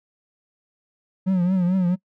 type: tone with vibrato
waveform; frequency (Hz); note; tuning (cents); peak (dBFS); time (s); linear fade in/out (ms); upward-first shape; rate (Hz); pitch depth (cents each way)
triangle; 182.5; F#3; -24; -15; 1.26-1.96; 20; triangle; 4.5; 100
effects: noise-tail reverb RT60 0.1 s tail -24 dB re dry